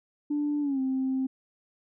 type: tone with pitch glide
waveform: sine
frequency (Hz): 293.7 to 263.2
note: D4 to C4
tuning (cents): 0 to +10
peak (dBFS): -24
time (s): 0.3-1.27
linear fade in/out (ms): 10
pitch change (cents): -190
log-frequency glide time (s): 0.61-0.8
effects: tanh soft clip ceiling -21 dBFS